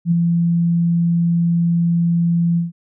sine tone with ADSR envelope, 170 Hz, F3, 46 cents flat, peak -10 dBFS, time 0.05-2.72 s, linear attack 65 ms, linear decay 10 ms, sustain -3 dB, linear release 150 ms, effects none

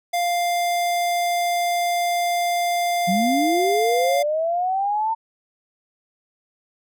square tone, 698.5 Hz, F5, in tune, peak -20 dBFS, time 0.13-4.23 s, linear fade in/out 10 ms
sine linear sweep, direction up, 174.61 to 907 Hz, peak -19 dBFS, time 3.07-5.15 s, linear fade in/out 20 ms
effects none

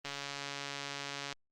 click train, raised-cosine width 0.2 ms, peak -22 dBFS, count 181, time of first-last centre 0.05-1.327 s, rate 141 Hz, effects Opus 32 kbps

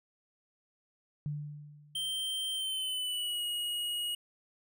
sine tone with exponential decay, 147.7 Hz, D3, 10 cents sharp, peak -31 dBFS, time 1.26-2.28 s, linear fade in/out 0 ms, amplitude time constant 220 ms
square tone with pitch glide, 3136 to 2892 Hz, G7 to F#7, 0 to -40 cents, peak -33 dBFS, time 1.95-4.15 s, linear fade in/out 5 ms, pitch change -140 cents, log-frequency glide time 2.53-3.43 s
effects none

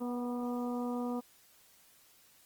harmonic tone with a mistuned harmonic, 243.5 Hz, B3, 24 cents flat, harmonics 1 / 2 / 3 / 4 / 5, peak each -34 / -40 / -44 / -46 / -48 dBFS, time 0-1.21 s, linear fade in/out 20 ms, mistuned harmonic 3, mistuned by +17 cents, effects white hiss -63 dBFS RMS until 2.45 s + Opus 24 kbps

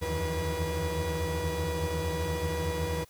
35% pulse tone cluster, 77.7 / 85.9 / 90.8 / 161.4 / 485.4 Hz, D#2 / F2 / F#2 / E3 / B4, -2 / -28 / -32 / -36 / -30 cents, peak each -32 / -36 / -37 / -37 / -31 dBFS, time 0.01-3.05 s, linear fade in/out 20 ms, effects white hiss -60 dBFS RMS until 3.09 s

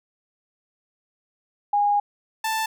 sine / sawtooth tone pair in turn, 820 / 883.1 Hz, G#5 / A5, -22 / +6 cents, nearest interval minor second, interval 128 cents, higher second, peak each -17 / -19 dBFS, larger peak first, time 1.73-2 / 2.44-2.66 s, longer first, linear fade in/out 5 ms, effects none

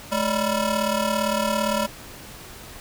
20% pulse ring-modulated tone, 393.6 Hz, G4, 7 cents sharp, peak -13 dBFS, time 0.11-1.87 s, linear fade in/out 20 ms, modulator 178 Hz, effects pink hiss -41 dBFS RMS until 2.8 s

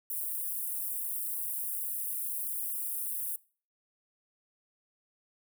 white high-pass noise, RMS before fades -35 dBFS, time 0.1-3.36 s, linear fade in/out 2 ms, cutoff 9300 Hz, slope 48 dB/octave, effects noise-tail reverb RT60 0.4 s tail -22 dB re dry

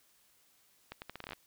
accelerating click train, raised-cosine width 0.3 ms, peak -26 dBFS, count 11, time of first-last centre 0.92-1.332 s, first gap 99 ms, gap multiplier 0.78, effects white hiss -68 dBFS RMS until 1.46 s

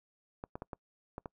clicks, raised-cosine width 1 ms, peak -26 dBFS, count 6, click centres 0.439 / 0.555 / 0.621 / 0.732 / 1.181 / 1.258 s, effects noise-tail reverb RT60 0.1 s tail -26 dB re dry

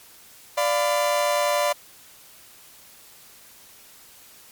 40% pulse chord, B diminished, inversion first, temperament equal with one note detuned, 587.3 / 698.5 / 1006.8 Hz, D5 / F5 / B5, 0 / 0 / +33 cents, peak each -21 / -26 / -25 dBFS, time 0.57-1.73 s, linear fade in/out 10 ms, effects white hiss -49 dBFS RMS until 4.51 s + MP3 96 kbps

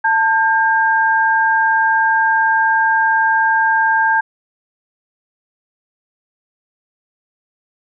sine tone pair together, 890.7 / 1600 Hz, A5 / G6, +21 / +35 cents, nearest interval minor seventh, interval 1014 cents, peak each -14 dBFS, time 0.04-4.21 s, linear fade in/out 10 ms, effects none

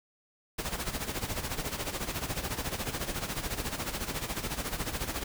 pink noise with tremolo, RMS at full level -32 dBFS, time 0.58-5.24 s, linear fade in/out 10 ms, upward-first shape sine, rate 14 Hz, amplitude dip 70%, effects none

